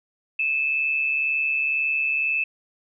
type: tone pair together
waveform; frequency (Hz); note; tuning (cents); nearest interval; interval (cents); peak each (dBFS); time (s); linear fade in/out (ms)
sine; 2482 / 2624; D#7 / E7; -5 / -9; minor second; 96; -29 / -21; 0.39-2.44; 5
effects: none